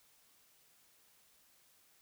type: silence
effects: white hiss -68 dBFS RMS until 2.01 s